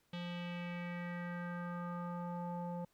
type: tone with low-pass filter sweep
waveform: square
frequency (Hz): 174.7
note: F3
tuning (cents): +1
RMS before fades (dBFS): -42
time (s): 0.13-2.85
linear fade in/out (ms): 5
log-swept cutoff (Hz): 3400 to 740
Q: 3.4
effects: pink hiss -75 dBFS RMS until 2.93 s